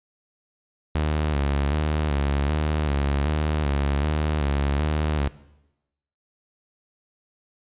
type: tone with vibrato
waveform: sawtooth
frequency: 73.42 Hz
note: D2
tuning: in tune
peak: -17 dBFS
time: 0.95-5.28 s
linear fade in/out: 0 ms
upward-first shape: square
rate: 1.3 Hz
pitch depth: 68 cents each way
effects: noise-tail reverb RT60 0.9 s tail -18 dB re dry + resampled to 8000 Hz